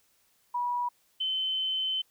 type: tone pair in turn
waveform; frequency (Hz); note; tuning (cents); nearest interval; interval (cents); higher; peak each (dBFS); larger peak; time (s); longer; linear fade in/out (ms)
sine; 972 / 3064; B5 / G7; -28 / -40; octave + minor sixth; 1988; second; -27; neither; 0.54-0.89 / 1.2-2.02; second; 10
effects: white hiss -68 dBFS RMS until 2.1 s